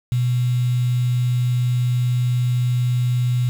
sine tone with quantisation, 123.47 Hz, B2, in tune, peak -16 dBFS, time 0.12-3.49 s, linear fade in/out 0 ms, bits 6, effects none

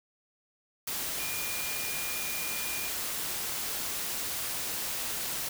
sine tone in noise, 2419 Hz, D#7, 49 cents flat, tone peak -39 dBFS, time 1.19-2.89 s, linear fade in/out 5 ms, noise white, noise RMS -34 dBFS, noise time 0.87-5.49 s, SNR -8 dB, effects none

